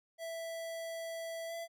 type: tone with pitch glide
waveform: square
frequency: 660 to 670 Hz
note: E5 to E5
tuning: +2 to +28 cents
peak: -40 dBFS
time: 0.18-1.68 s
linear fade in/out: 50 ms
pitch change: +26 cents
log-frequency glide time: 1.47-1.53 s
effects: none